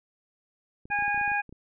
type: clicks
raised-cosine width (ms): 3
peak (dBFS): -33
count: 12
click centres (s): 0.855 / 0.902 / 0.989 / 1.024 / 1.08 / 1.145 / 1.177 / 1.213 / 1.278 / 1.317 / 1.493 / 1.526
type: harmonic tone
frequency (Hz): 820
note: G#5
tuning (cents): -22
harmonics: 1 / 2 / 3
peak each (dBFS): -28 / -28 / -30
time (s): 0.9-1.42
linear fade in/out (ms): 20
effects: none

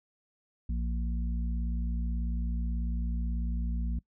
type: harmonic tone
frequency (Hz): 58.27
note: A#1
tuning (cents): 0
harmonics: 1 / 3 / 4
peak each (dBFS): -29 / -39 / -41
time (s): 0.69-3.99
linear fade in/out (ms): 5
effects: noise-tail reverb RT60 0.1 s tail -22 dB re dry

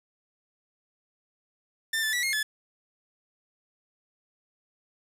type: tone with pitch steps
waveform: sawtooth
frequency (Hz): 1792 / 1750 / 1950 / 2142 / 1724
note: A6 / A6 / B6 / C7 / A6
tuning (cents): +31 / -10 / -23 / +40 / -36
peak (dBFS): -22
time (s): 1.93-2.43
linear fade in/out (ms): 5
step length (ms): 100
effects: resampled to 32000 Hz + 8-bit

